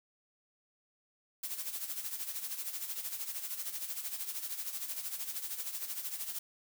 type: noise with tremolo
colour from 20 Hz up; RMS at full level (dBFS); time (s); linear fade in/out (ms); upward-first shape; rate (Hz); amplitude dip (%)
blue; -37; 1.43-6.39; 5; sine; 13; 65
effects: none